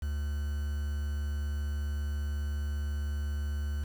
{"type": "tone with quantisation", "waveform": "triangle", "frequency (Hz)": 72.7, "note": "D2", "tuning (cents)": -17, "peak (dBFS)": -28, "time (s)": [0.02, 3.84], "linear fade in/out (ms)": 5, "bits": 8, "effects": []}